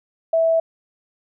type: tone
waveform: sine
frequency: 655 Hz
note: E5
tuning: 11 cents flat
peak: -14 dBFS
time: 0.33-0.6 s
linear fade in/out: 5 ms
effects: none